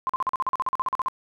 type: tone bursts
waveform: sine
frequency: 1046.5 Hz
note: C6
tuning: in tune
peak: -21 dBFS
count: 16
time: 0.07-1.084 s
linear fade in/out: 0 ms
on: 24 ms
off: 42 ms
effects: none